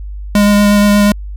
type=tone with vibrato; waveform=square; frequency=205.2 Hz; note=G#3; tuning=21 cents flat; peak=-7 dBFS; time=0.35-1.12 s; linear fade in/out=2 ms; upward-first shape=sine; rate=8.4 Hz; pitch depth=11 cents each way; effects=added 50 Hz sine -22 dBFS peak until 1.36 s